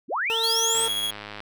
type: linear sweep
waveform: sine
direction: up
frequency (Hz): 159.8 to 8870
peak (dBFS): -23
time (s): 0.08-0.88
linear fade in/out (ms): 50
type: tone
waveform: 20% pulse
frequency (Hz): 452.9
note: A#4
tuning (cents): -50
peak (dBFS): -22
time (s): 0.3-0.88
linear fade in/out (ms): 0
type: tone with tremolo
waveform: 45% pulse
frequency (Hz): 3322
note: G#7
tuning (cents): 0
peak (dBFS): -23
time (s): 0.43-1.11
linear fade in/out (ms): 10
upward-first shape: square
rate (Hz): 15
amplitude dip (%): 25
type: click train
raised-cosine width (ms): 0.3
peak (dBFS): -20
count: 69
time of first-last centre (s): 0.75-1.404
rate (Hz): 104
effects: none